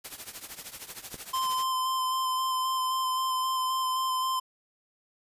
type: noise with tremolo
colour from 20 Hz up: white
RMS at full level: -38 dBFS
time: 0.04-1.64 s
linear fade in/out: 10 ms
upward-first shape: triangle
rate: 13 Hz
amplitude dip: 85%
type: clicks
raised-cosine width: 2 ms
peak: -28 / -37 dBFS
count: 2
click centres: 1.143 / 1.156 s
type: tone with vibrato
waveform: square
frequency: 1036 Hz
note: C6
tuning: 17 cents flat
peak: -27 dBFS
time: 1.33-4.4 s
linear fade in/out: 10 ms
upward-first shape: square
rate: 3.8 Hz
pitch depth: 11 cents each way
effects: resampled to 32000 Hz